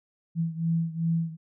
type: beating tone pair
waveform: sine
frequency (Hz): 164.5 / 167.1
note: E3 / E3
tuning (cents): -3 / +24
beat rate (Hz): 2.6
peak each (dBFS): -26 / -29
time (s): 0.35-1.37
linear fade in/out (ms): 50
effects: none